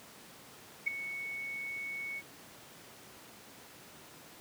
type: tone with ADSR envelope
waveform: sine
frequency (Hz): 2217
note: C#7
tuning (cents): 0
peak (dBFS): -24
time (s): 0.86-2.22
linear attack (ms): 18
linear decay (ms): 4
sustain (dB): -13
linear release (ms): 42
effects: pink hiss -53 dBFS RMS until 4.4 s + high-pass 150 Hz 12 dB/octave